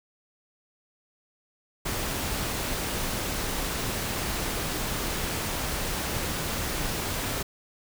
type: noise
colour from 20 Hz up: pink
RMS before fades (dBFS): -30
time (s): 1.85-7.43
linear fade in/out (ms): 10
effects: none